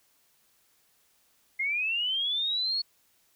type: linear sweep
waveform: sine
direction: up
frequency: 2093 to 4394 Hz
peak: -26 dBFS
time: 1.59-2.82 s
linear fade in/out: 10 ms
effects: white hiss -67 dBFS RMS until 3.35 s